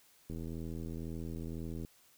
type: click train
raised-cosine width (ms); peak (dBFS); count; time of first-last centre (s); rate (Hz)
3; -30; 128; 0.3-1.849; 82
effects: white hiss -65 dBFS RMS until 2.17 s